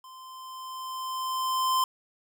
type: tone with level ramp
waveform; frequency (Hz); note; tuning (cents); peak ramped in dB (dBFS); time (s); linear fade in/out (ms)
square; 1037; C6; -16; -46 to -22; 0.04-1.84; 2
effects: none